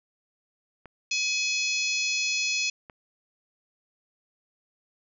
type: clicks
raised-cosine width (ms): 0.5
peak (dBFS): -29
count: 2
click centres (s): 0.857 / 2.898
type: harmonic tone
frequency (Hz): 846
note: G#5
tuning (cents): +32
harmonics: 3 / 4 / 5 / 6 / 7 / 8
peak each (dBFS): -27 / -35 / -33 / -34 / -33 / -37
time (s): 1.11-2.7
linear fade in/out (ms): 5
effects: none